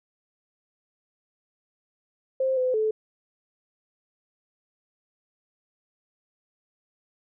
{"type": "tone with pitch steps", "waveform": "sine", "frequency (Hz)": [526, 509, 434.5], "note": ["C5", "C5", "A4"], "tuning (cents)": [9, -48, -22], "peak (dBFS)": -21, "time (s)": [2.4, 2.91], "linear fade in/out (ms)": 5, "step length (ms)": 170, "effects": []}